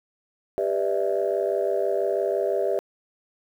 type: chord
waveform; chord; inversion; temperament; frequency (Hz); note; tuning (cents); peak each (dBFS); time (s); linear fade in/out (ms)
sine; E minor seventh; first; just; 395.6 / 494.4 / 593.3 / 659.3; G4 / B4 / D5 / E5; +16 / +2 / +18 / 0; -25 / -28 / -26 / -27; 0.58-2.79; 0
effects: tanh soft clip ceiling -13 dBFS + 9-bit